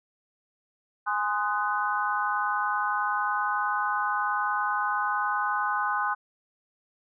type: chord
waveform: sine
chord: Ab dominant seventh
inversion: none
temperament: just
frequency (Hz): 830.6 / 1038.3 / 1245.9 / 1495.1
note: Ab5 / C6 / Eb6 / Gb6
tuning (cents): 0 / -14 / +2 / +18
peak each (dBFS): -30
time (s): 1.06-6.15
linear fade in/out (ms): 20
effects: none